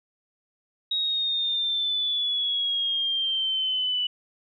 sine exponential sweep, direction down, 3797 to 2962 Hz, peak -23 dBFS, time 0.91-4.07 s, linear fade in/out 5 ms, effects none

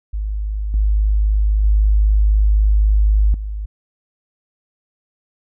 sine tone with level steps, 51.91 Hz, G#1, in tune, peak -19 / -12 / -10 / -22 dBFS, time 0.13-3.66 s, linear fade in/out 10 ms, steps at 0.74 / 1.64 / 3.34 s, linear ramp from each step 2 ms, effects none

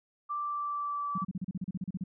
sine tone with pitch glide, 1174.7 to 1157.2 Hz, D6 to D6, 0 to -26 cents, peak -31 dBFS, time 0.29-1.25 s, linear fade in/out 20 ms, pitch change -26 cents, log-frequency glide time 0.39-1.08 s
sine tone bursts, 185 Hz, F#3, in tune, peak -31 dBFS, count 14, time 1.15-2.039 s, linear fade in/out 5 ms, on 31 ms, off 35 ms
effects none

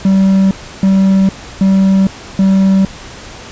triangle tone bursts, 192.8 Hz, G3, 28 cents flat, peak -4 dBFS, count 4, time 0.05-2.85 s, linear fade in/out 2 ms, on 460 ms, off 320 ms, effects pink hiss -31 dBFS RMS until 3.51 s + resampled to 16000 Hz

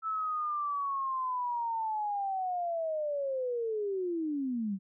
sine linear sweep, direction down, 1318.5 to 185 Hz, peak -30 dBFS, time 0.02-4.79 s, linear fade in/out 50 ms, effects none

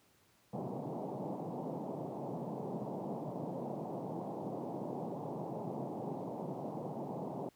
pink band-pass noise, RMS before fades -41 dBFS, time 0.53-7.49 s, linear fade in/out 2 ms, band 130 to 910 Hz, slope 48 dB/octave, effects pink hiss -69 dBFS RMS until 7.55 s + high-pass 80 Hz 12 dB/octave

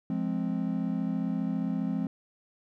triangle chord, F minor, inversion none, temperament just, 174.61 / 209.5 / 261.9 Hz, F3 / Ab3 / C4, 0 / +15 / +2 cents, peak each -30 dBFS, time 0.1-2.07 s, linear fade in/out 2 ms, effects none

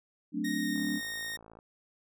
sine chord, D dominant seventh, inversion first, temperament equal with one note detuned, 183.61 / 220 / 261.6 / 293.7 Hz, F#3 / A3 / C4 / D4, -13 / 0 / 0 / 0 cents, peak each -38 / -35 / -37 / -33 dBFS, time 0.32-1.01 s, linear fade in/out 50 ms
sawtooth tone with pitch glide, 1864.7 to 1852.9 Hz, A#6 to A#6, 0 to -11 cents, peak -32 dBFS, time 0.44-1.37 s, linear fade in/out 10 ms, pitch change -11 cents, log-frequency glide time 0.59-0.68 s
click train, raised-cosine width 1 ms, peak -38 dBFS, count 47, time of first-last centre 0.76-1.589 s, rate 55.5 Hz
effects none

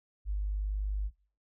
sine tone, 50.5 Hz, G#1, 48 cents flat, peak -29 dBFS, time 0.25-1.11 s, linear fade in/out 50 ms, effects noise-tail reverb RT60 0.5 s tail -26 dB re dry

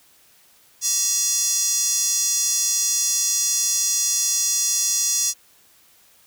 square tone with high-pass filter, 383.3 Hz, G4, 39 cents flat, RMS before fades -21 dBFS, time 0.81-5.34 s, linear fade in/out 50 ms, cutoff 6100 Hz, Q 4.8, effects white hiss -55 dBFS RMS until 6.26 s

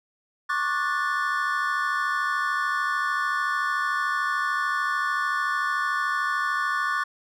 triangle chord, D major seventh, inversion third, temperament just, 1101.2 / 1174.7 / 1468.3 / 1762 Hz, C#6 / D6 / F#6 / A6, -12 / 0 / -14 / +2 cents, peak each -27 dBFS, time 0.49-7.04 s, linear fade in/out 10 ms, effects none

